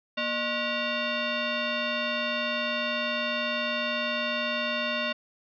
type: tone with frequency modulation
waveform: sine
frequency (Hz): 1084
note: C#6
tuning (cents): -39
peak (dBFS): -26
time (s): 0.17-5.13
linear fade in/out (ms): 10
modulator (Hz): 846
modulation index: 3.1
effects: none